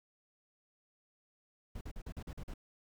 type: noise bursts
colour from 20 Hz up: brown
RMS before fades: -43 dBFS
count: 8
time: 1.75-2.539 s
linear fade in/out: 5 ms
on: 61 ms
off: 43 ms
effects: none